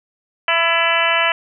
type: harmonic tone with a mistuned harmonic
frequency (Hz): 332.9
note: E4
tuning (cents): +17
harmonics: 2 / 3 / 4 / 5 / 6 / 7 / 8 / 9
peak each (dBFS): -22 / -22 / -22 / -22 / -22 / -22 / -22 / -22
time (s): 0.48-1.32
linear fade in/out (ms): 2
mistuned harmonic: 5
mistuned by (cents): +28
effects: none